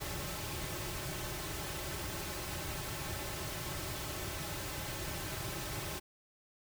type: noise with comb filter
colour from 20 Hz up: pink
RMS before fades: -40 dBFS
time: 0-6 s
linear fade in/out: 20 ms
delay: 4.2 ms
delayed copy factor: -0.65
effects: none